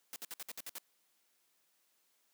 white noise bursts, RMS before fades -44 dBFS, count 8, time 0.13-0.783 s, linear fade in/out 0 ms, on 30 ms, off 59 ms, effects white hiss -75 dBFS RMS until 2.33 s + high-pass 200 Hz 12 dB/octave

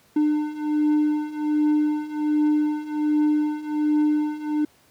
triangle beating tone pair, 300 / 301.3 Hz, D4 / D4, +37 / +44 cents, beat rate 1.3 Hz, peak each -22 / -19 dBFS, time 0.16-4.65 s, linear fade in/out 5 ms, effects pink hiss -58 dBFS RMS until 4.9 s + high-pass 100 Hz 12 dB/octave

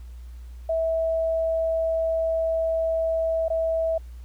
sine tone with dropouts, 652 Hz, E5, 19 cents flat, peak -21 dBFS, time 0.69-3.98 s, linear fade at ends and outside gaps 5 ms, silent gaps 3.483-3.501 s, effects added 60 Hz sine -37 dBFS peak until 4.24 s + pink hiss -60 dBFS RMS until 4.24 s

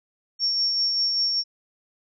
sine tone with tremolo, 5490 Hz, F8, 31 cents flat, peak -19 dBFS, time 0.39-1.44 s, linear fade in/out 50 ms, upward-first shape sine, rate 5.1 Hz, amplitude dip 30%, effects none

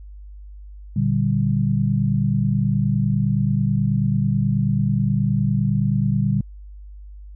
sine chord, G minor, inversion first, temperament just, 117.6 / 147 / 196 Hz, Bb2 / D3 / G3, +16 / +2 / 0 cents, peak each -21 dBFS, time 0.96-6.41 s, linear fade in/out 5 ms, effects added 50 Hz sine -36 dBFS peak until 7.35 s

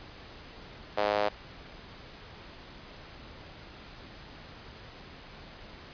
sawtooth tone with high-pass filter, 103.83 Hz, G#2, in tune, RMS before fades -28 dBFS, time 0.97-1.29 s, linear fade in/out 10 ms, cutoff 590 Hz, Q 2.7, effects pink hiss -48 dBFS RMS until 5.93 s + resampled to 11025 Hz

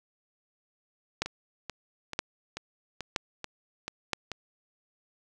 two click trains, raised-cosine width 0.2 ms, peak -18 / -10 dBFS, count 8 / 4, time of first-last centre 1.26-4.317 / 1.22-4.133 s, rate 2.29 / 1.03 Hz, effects none

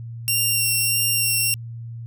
5% pulse tone with vibrato, 2756 Hz, F7, 24 cents flat, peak -10 dBFS, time 0.28-1.54 s, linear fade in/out 0 ms, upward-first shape sine, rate 1.6 Hz, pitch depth 17 cents each way, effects added 116 Hz sine -31 dBFS peak until 2.06 s

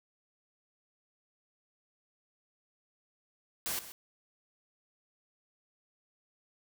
white noise with echo, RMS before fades -35 dBFS, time 3.66-3.79 s, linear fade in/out 0 ms, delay 130 ms, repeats 1, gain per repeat -13 dB, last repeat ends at 3.92 s, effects none

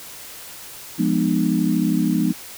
sine chord, F half-diminished seventh, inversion none, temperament equal with one note detuned, 174.61 / 207.7 / 246.9 / 304.2 Hz, F3 / Ab3 / Cb4 / Eb4, 0 / 0 / 0 / -39 cents, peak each -22 dBFS, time 0.98-2.33 s, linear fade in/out 20 ms, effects white hiss -38 dBFS RMS until 2.57 s

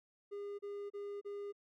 triangle tone bursts, 406 Hz, G#4, 39 cents flat, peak -39 dBFS, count 4, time 0.31-1.526 s, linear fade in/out 20 ms, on 280 ms, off 32 ms, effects none

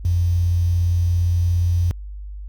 sine tone with quantisation, 87.31 Hz, F2, in tune, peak -15 dBFS, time 0.05-1.91 s, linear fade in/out 0 ms, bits 7, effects added 50 Hz sine -30 dBFS peak until 2.48 s + Opus 48 kbps

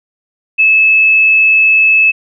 sine tone, 2604 Hz, E7, 22 cents flat, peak -5 dBFS, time 0.58-2.12 s, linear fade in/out 20 ms, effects none

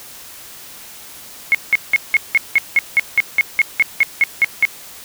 sine tone bursts, 2172 Hz, C#7, 36 cents flat, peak -8 dBFS, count 16, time 1.52-4.652 s, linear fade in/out 0 ms, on 27 ms, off 180 ms, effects white hiss -37 dBFS RMS until 5.04 s

